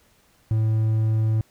triangle tone, 110 Hz, A2, in tune, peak -16 dBFS, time 0.51-1.41 s, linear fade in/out 0 ms, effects pink hiss -60 dBFS RMS until 1.5 s

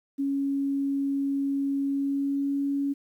sine tone with pitch glide, 277.2 to 280.1 Hz, C#4 to C#4, 0 to +18 cents, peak -24 dBFS, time 0.18-2.94 s, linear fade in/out 20 ms, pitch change +18 cents, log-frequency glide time 1.86-2.66 s, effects 10-bit

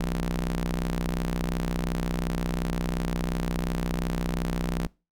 sawtooth ring-modulated tone, 62.8 Hz, B1, 30 cents sharp, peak -19 dBFS, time 0-4.87 s, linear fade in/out 5 ms, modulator 107 Hz, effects noise-tail reverb RT60 0.3 s tail -25 dB re dry

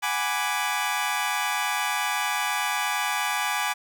20% pulse chord, G# half-diminished seventh, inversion third, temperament equal with one note detuned, 742.1 / 830.6 / 987.8 / 1174.7 Hz, F#5 / G#5 / B5 / D6, +5 / 0 / 0 / 0 cents, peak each -28 / -23 / -26 / -25 dBFS, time 0.02-3.74 s, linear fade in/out 20 ms, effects none

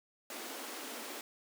pink high-pass noise, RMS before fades -44 dBFS, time 0.3-1.21 s, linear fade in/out 2 ms, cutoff 230 Hz, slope 96 dB/octave, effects none

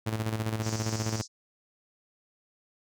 sawtooth tone with tremolo, 110 Hz, A2, in tune, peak -23 dBFS, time 0.06-1.22 s, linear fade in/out 10 ms, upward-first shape square, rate 15 Hz, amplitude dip 55%
white band-pass noise, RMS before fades -41 dBFS, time 0.61-1.28 s, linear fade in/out 50 ms, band 4800 to 6800 Hz, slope 48 dB/octave
effects none

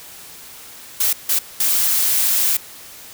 blue noise bursts at uneven times, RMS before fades -17 dBFS, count 3, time 1-1.13 / 1.29-1.39 / 1.6-2.57 s, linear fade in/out 5 ms, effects white hiss -39 dBFS RMS until 3.13 s

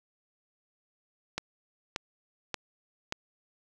click train, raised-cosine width 0.2 ms, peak -14 dBFS, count 4, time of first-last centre 1.38-3.124 s, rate 1.72 Hz, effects none

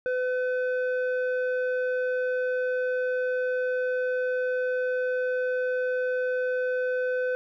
square tone with low-pass filter, 505 Hz, B4, 39 cents sharp, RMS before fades -27 dBFS, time 0.06-7.35 s, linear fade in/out 0 ms, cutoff 1300 Hz, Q 2, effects none

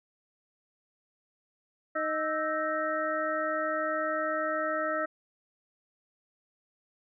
harmonic tone with a mistuned harmonic, 311.1 Hz, D#4, in tune, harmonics 1 / 2 / 4 / 5 / 6, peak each -38 / -31 / -32 / -39 / -37 dBFS, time 1.95-5.06 s, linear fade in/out 10 ms, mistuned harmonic 4, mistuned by +94 cents, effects none

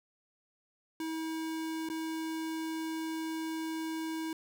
square tone with dropouts, 321 Hz, E4, 46 cents flat, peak -35 dBFS, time 1-4.33 s, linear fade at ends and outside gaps 2 ms, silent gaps 1.889-1.899 s, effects none

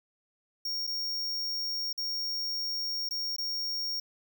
square tone with dropouts, 5550 Hz, F8, 12 cents flat, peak -31 dBFS, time 0.65-4 s, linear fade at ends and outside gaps 5 ms, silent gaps 0.869-0.874 / 1.929-1.977 / 3.09-3.109 / 3.364-3.383 s, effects none

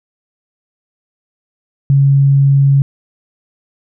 sine tone, 138.59 Hz, C#3, in tune, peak -6 dBFS, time 1.9-2.82 s, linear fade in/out 0 ms, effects none

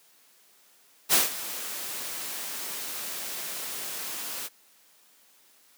white noise with ADSR envelope, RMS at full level -19 dBFS, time 1.09-4.49 s, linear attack 45 ms, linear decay 160 ms, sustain -16 dB, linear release 31 ms, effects white hiss -60 dBFS RMS until 5.77 s + high-pass 200 Hz 12 dB/octave

